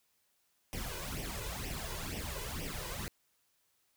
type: noise with flanger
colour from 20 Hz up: pink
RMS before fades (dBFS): -40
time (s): 0.73-3.08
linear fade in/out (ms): 0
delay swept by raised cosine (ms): 0.35 to 2.05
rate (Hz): 2.1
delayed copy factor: +0.75
effects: white hiss -75 dBFS RMS until 3.96 s